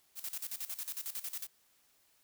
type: noise with tremolo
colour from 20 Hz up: blue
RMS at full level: -39 dBFS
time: 0.15-1.48 s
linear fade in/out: 50 ms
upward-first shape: square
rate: 11 Hz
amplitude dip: 80%
effects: white hiss -70 dBFS RMS until 2.23 s